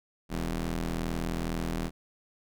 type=ring-modulated tone; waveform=20% pulse; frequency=82.41 Hz; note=E2; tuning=in tune; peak=-22 dBFS; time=0.29-1.91 s; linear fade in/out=50 ms; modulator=102 Hz; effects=none